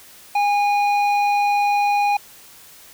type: tone with low-pass filter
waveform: square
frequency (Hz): 818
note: G#5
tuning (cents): -26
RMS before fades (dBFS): -18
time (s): 0.35-2.17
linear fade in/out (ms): 5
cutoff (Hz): 2700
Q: 0.94
effects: white hiss -45 dBFS RMS until 2.93 s